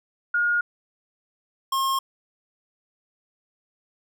sine / square tone pair in turn, 1429 / 1073.6 Hz, F6 / C6, +39 / +44 cents, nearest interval perfect fourth, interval 495 cents, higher first, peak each -19 / -22 dBFS, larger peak first, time 0.34-0.61 / 1.72-1.99 s, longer neither, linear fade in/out 5 ms, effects none

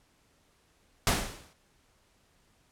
pink noise with exponential decay, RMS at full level -22 dBFS, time 1.07-1.53 s, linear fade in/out 1 ms, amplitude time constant 99 ms, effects pink hiss -67 dBFS RMS until 2.71 s + low-pass 11000 Hz 12 dB/octave

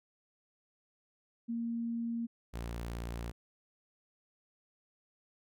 sine / sawtooth tone pair in turn, 232.5 / 58.12 Hz, A#3 / A#1, -4 / -4 cents, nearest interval 2 octaves, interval 2400 cents, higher first, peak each -33 / -34 dBFS, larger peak first, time 1.48-2.27 / 2.53-3.32 s, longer neither, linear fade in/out 20 ms, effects none

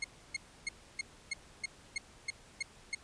sawtooth tone bursts, 2159 Hz, C#7, 46 cents flat, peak -29 dBFS, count 10, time 0.02-2.95 s, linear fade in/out 5 ms, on 23 ms, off 300 ms, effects pink hiss -58 dBFS RMS until 3.03 s + resampled to 22050 Hz

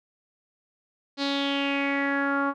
sawtooth tone with low-pass filter sweep, 279.3 Hz, C#4, 13 cents sharp, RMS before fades -26 dBFS, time 1.17-2.54 s, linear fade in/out 50 ms, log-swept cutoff 4400 to 1200 Hz, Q 5.3, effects none

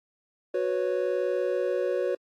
triangle chord, F# suspended fourth, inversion none, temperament equal with one note detuned, 367.7 / 493.9 / 554.4 Hz, F#4 / B4 / C#5, -11 / 0 / 0 cents, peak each -27 dBFS, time 0.54-2.15 s, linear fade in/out 5 ms, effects AAC 64 kbps

